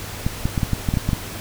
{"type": "clicks", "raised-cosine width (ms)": 5, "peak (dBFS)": -7, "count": 10, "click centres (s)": [0.265, 0.455, 0.578, 0.632, 0.733, 0.888, 0.939, 0.972, 1.09, 1.132], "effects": ["added 100 Hz sine -36 dBFS peak until 1.4 s", "pink hiss -33 dBFS RMS until 1.4 s"]}